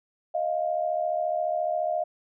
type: tone pair together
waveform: sine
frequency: 625.6 / 700 Hz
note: D#5 / F5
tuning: +9 / +4 cents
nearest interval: major second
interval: 195 cents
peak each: -27 dBFS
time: 0.34-2.04 s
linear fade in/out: 10 ms
effects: none